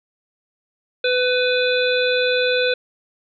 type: harmonic tone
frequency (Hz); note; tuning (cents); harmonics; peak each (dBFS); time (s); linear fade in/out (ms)
500; B4; +21; 1 / 3 / 5 / 7 / 8; -18 / -23 / -25 / -26 / -27; 1.04-2.74; 5
effects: none